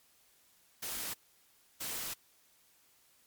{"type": "noise bursts at uneven times", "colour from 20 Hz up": "white", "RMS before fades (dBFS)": -39, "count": 2, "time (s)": [[0.82, 1.14], [1.8, 2.14]], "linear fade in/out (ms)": 10, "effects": ["white hiss -67 dBFS RMS until 3.26 s", "MP3 96 kbps"]}